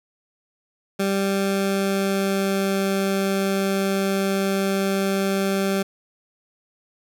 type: tone with pitch glide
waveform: 20% pulse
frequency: 196 to 194.87 Hz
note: G3 to G3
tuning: 0 to -10 cents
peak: -15 dBFS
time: 0.99-5.83 s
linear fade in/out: 10 ms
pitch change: -10 cents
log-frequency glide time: 1.36-2.78 s
effects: none